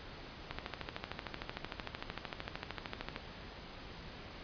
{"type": "click train", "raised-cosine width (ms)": 0.3, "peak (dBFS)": -22, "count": 36, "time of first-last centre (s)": [0.51, 3.162], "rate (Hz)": 13.2, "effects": ["pink hiss -49 dBFS RMS until 4.43 s", "resampled to 11025 Hz"]}